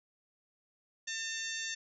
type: harmonic tone with a mistuned harmonic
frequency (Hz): 899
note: A5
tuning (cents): +37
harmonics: 2 / 3 / 4 / 5 / 6 / 7 / 8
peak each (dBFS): -40 / -45 / -43 / -47 / -46 / -43 / -47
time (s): 1.07-1.75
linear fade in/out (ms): 10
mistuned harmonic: 6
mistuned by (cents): +46
effects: none